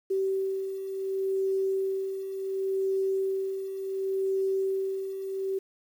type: beating tone pair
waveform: sine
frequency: 384.7 / 385.39 Hz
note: G4 / G4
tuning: -33 / -29 cents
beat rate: 0.69 Hz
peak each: -34 / -27 dBFS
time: 0.1-5.59 s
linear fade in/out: 10 ms
effects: 9-bit